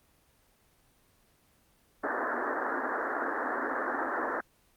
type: band-pass noise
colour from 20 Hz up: white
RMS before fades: -32 dBFS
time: 2.03-4.41 s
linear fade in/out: 10 ms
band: 240 to 1800 Hz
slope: 96 dB/octave
effects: pink hiss -66 dBFS RMS until 4.76 s + Opus 24 kbps